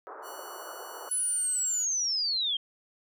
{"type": "band-pass noise", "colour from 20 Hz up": "white", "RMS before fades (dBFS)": -43, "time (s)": [0.07, 1.09], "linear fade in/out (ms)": 0, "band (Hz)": [360, 1400], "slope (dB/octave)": 48}
{"type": "tone", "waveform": "5% pulse", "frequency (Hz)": 1473, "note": "F#6", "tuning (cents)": -8, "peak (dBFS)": -34, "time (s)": [0.22, 1.87], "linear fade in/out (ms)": 50}
{"type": "linear sweep", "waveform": "sine", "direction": "down", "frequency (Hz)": [10230, 3136], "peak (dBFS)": -26, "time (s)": [1.11, 2.57], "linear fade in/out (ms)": 5}
{"effects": []}